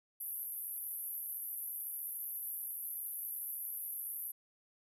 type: band-pass noise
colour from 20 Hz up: white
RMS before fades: -42 dBFS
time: 0.2-4.32 s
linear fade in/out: 10 ms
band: 11000 to 13000 Hz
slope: 96 dB/octave
effects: none